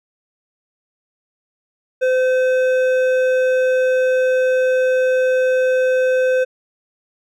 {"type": "tone with hard clipping", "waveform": "sine", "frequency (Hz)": 513, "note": "C5", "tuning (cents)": -34, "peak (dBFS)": -15, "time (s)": [2.01, 6.45], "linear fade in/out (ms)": 20, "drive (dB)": 9, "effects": []}